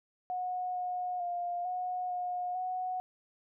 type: tone with pitch steps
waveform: sine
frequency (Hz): 729 / 724 / 703 / 728 / 720 / 737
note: F#5 / F#5 / F5 / F#5 / F#5 / F#5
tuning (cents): -26 / -38 / +11 / -28 / -47 / -7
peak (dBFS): -32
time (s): 0.3-3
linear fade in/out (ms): 0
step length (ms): 450
effects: none